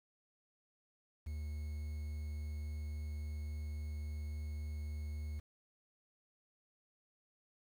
triangle tone with quantisation, 75.3 Hz, D2, 44 cents sharp, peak -37 dBFS, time 1.26-5.4 s, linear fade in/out 10 ms, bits 10, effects none

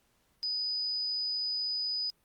sine tone, 4978 Hz, D#8, in tune, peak -30 dBFS, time 0.43-2.1 s, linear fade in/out 0 ms, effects pink hiss -71 dBFS RMS until 2.24 s + Opus 48 kbps

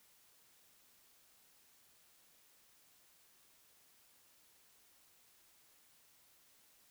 silence, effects white hiss -68 dBFS RMS until 6.9 s

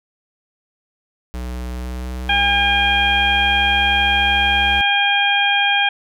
square tone with pitch glide, 61.74 to 66.94 Hz, B1 to C2, 0 to +40 cents, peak -25 dBFS, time 1.34-4.81 s, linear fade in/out 0 ms, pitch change +140 cents, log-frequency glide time 1.7-3.7 s
harmonic tone, 807 Hz, G#5, 50 cents flat, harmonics 1 / 2 / 3 / 4, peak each -19 / -19 / -19 / -19 dBFS, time 2.29-5.89 s, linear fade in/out 5 ms
effects none

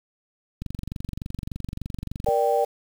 click train, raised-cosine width 5 ms, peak -19 dBFS, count 40, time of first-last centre 0.62-2.287 s, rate 23.4 Hz
sine chord, G minor, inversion first, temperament just, 470.4 / 588 / 784 Hz, Bb4 / D5 / G5, +16 / +2 / 0 cents, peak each -23 dBFS, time 2.26-2.65 s, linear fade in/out 10 ms
effects 7-bit

